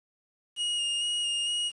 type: tone with vibrato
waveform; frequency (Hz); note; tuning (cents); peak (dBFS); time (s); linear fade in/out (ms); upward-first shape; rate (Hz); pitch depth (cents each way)
45% pulse; 2863; F7; +42; -27; 0.56-1.72; 50; square; 2.2; 14
effects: resampled to 22050 Hz + 9-bit